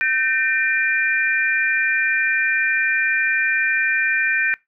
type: tone cluster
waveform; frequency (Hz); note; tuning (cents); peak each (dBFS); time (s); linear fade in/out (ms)
sine; 1546 / 1814 / 2392; G6 / A#6 / D7; -24 / -48 / +31; -21; 0.01-4.54; 0
effects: noise-tail reverb RT60 0.2 s tail -23 dB re dry